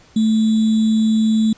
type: tone with sample-and-hold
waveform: sine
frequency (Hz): 219.8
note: A3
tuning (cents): -2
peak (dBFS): -12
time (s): 0.16-1.53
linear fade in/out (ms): 5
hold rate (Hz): 3675
effects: pink hiss -49 dBFS RMS until 1.57 s + resampled to 16000 Hz